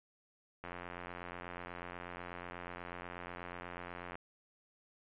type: click train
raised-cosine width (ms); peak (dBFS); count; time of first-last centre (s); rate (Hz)
0.5; -29; 311; 0.64-4.155; 88.2
effects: resampled to 8000 Hz